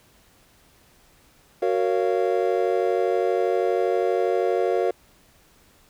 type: chord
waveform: triangle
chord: Gb major seventh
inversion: none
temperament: just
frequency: 370 / 462.5 / 555 / 693.7 Hz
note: Gb4 / Bb4 / Db5 / F5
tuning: 0 / -14 / +2 / -12 cents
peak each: -22 / -22 / -25 / -25 dBFS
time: 1.62-4.91 s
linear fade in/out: 5 ms
effects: pink hiss -57 dBFS RMS until 5.89 s